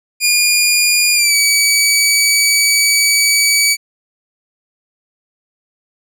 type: tone with pitch glide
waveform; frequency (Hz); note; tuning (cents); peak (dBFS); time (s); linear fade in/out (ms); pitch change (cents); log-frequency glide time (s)
15% pulse; 2427 to 2278; D#7 to C#7; -44 to +47; -3; 0.2-3.77; 50; -109; 1.14-1.35
effects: none